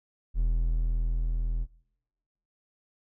triangle tone with level ramp, 41 Hz, E1, 9 cents flat, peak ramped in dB -20 to -24 dBFS, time 0.34-1.67 s, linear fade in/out 50 ms, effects noise-tail reverb RT60 1.0 s tail -24 dB re dry

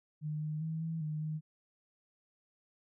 sine tone with pitch steps, 152.2 / 153.3 / 160 / 162.7 / 153.2 / 155.1 Hz, D#3 / D#3 / D#3 / E3 / D#3 / D#3, -38 / -25 / +49 / -22 / -27 / -5 cents, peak -34 dBFS, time 0.21-1.41 s, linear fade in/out 50 ms, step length 200 ms, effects none

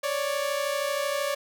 sawtooth tone pair together, 554 / 586.9 Hz, C#5 / D5, -1 / -1 cents, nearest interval minor second, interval 100 cents, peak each -25 / -25 dBFS, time 0.03-1.35 s, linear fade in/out 10 ms, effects none

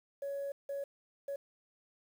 sine tone bursts at uneven times, 559 Hz, C#5, 14 cents sharp, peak -34 dBFS, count 3, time 0.22-0.52 / 0.69-0.84 / 1.28-1.36 s, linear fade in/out 5 ms, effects tanh soft clip ceiling -33 dBFS + 10-bit

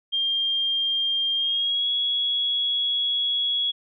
sine tone with pitch glide, 3201 to 3345 Hz, G7 to G#7, +36 to +12 cents, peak -21 dBFS, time 0.12-3.72 s, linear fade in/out 20 ms, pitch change +76 cents, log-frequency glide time 1.35-1.89 s, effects none

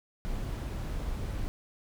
brown noise, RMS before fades -34 dBFS, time 0.25-1.48 s, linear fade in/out 0 ms, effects none

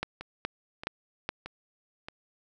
two click trains, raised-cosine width 0.3 ms, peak -14 / -23 dBFS, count 4 / 4, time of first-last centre 0.03-1.291 / 0.21-2.085 s, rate 2.38 / 1.6 Hz, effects none

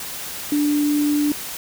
sine tone in noise, 293.7 Hz, D4, in tune, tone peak -16 dBFS, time 0.52-1.32 s, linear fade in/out 2 ms, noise white, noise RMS -31 dBFS, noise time 0-1.57 s, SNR +12 dB, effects none

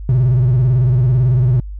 triangle tone with vibrato, 125.4 Hz, B2, 27 cents sharp, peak -7 dBFS, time 0.09-1.6 s, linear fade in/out 2 ms, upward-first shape square, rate 18 Hz, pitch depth 92 cents each way, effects tanh soft clip ceiling -4 dBFS + added 50 Hz sine -25 dBFS peak until 1.79 s

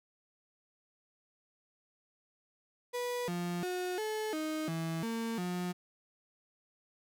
35% pulse tone with pitch steps, 489.4 / 175 / 362.9 / 431.8 / 311.4 / 163.7 / 228.1 / 178.8 Hz, B4 / F3 / F#4 / A4 / D#4 / E3 / A#3 / F3, -16 / +4 / -34 / -33 / +2 / -12 / -37 / +41 cents, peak -32 dBFS, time 2.93-5.73 s, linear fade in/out 20 ms, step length 350 ms, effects none

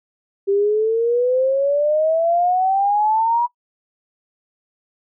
sine exponential sweep, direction up, 392 to 966 Hz, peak -14 dBFS, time 0.47-3.47 s, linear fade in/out 20 ms, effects noise-tail reverb RT60 0.1 s tail -20 dB re dry

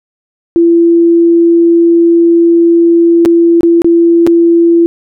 sine tone with dropouts, 337.9 Hz, E4, 43 cents sharp, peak -3 dBFS, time 0.56-4.86 s, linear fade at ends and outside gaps 0 ms, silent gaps 3.251-3.258 / 3.608-3.632 / 3.819-3.845 / 4.266-4.273 s, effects none

